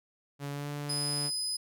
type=tone with pitch glide; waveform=sawtooth; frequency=142.3 to 145.37 Hz; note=C#3 to D3; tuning=+46 to -17 cents; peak=-31 dBFS; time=0.39-1.31 s; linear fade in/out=50 ms; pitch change=+37 cents; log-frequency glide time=0.52-0.68 s
type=tone; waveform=30% pulse; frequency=5010 Hz; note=D#8; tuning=11 cents sharp; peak=-27 dBFS; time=0.89-1.57 s; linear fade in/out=10 ms
effects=none